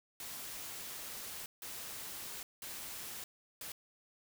white noise bursts at uneven times, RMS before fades -45 dBFS, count 4, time 0.2-1.46 / 1.62-2.43 / 2.62-3.24 / 3.61-3.72 s, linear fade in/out 2 ms, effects none

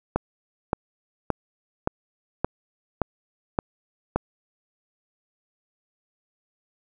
click train, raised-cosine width 1 ms, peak -7 dBFS, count 8, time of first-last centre 0.16-4.16 s, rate 1.75 Hz, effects none

